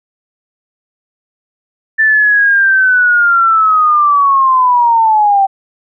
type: linear sweep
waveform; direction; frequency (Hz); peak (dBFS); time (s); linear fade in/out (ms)
sine; down; 1774 to 770; -6; 1.98-5.47; 20
effects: none